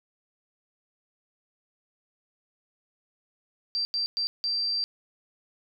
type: tone bursts at uneven times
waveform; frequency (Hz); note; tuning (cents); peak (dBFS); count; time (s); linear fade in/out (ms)
sine; 4699; D8; 0; -25; 4; 3.75-3.85 / 3.94-4.06 / 4.17-4.27 / 4.44-4.84; 0
effects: none